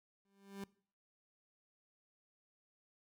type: tone with exponential growth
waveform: 30% pulse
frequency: 197.6 Hz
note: G3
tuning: 14 cents sharp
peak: -39 dBFS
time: 0.25-0.64 s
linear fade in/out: 2 ms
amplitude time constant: 84 ms
effects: noise-tail reverb RT60 0.5 s tail -22 dB re dry